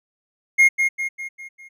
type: tone with echo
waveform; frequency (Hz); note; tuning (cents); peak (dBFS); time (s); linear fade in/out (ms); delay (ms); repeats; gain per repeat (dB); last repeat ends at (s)
triangle; 2141; C7; +39; -8; 0.58-0.69; 20; 200; 5; -6; 1.69
effects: none